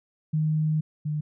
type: tone pair in turn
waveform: sine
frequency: 155.1 / 151.12 Hz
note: D#3 / D3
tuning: -5 / +50 cents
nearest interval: unison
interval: 45 cents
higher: first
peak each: -21 / -25 dBFS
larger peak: first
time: 0.33-0.81 / 1.05-1.21 s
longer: first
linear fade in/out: 10 ms
effects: none